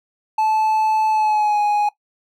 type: tone with pitch glide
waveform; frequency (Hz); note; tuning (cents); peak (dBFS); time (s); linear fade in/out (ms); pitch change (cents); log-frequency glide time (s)
triangle; 870 to 831.7; A5 to G#5; -20 to +2; -13; 0.38-1.89; 5; -78; 1.1-1.6
effects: noise-tail reverb RT60 0.1 s tail -18 dB re dry